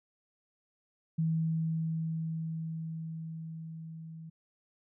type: tone with level ramp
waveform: sine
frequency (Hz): 161.6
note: E3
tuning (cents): -34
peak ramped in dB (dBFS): -26 to -43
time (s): 1.18-4.3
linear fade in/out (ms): 10
effects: none